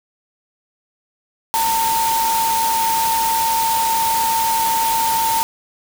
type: tone in noise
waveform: sine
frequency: 906 Hz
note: A#5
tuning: 50 cents flat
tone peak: -16 dBFS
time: 1.54-5.43 s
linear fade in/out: 0 ms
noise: white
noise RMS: -23 dBFS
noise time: 1.54-5.43 s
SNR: +4 dB
effects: none